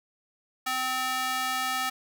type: tone with high-pass filter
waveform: square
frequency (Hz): 257.8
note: C4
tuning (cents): -26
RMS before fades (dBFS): -29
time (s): 0.66-1.9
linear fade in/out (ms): 10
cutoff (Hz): 1100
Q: 1.2
effects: none